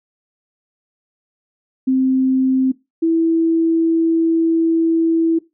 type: tone pair in turn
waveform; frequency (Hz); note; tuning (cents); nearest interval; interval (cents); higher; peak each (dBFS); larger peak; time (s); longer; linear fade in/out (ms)
sine; 261.6 / 328.4; C4 / E4; 0 / -6; major third; 394; second; -12; neither; 1.87-2.72 / 3.02-5.39; second; 10
effects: noise-tail reverb RT60 0.2 s tail -18 dB re dry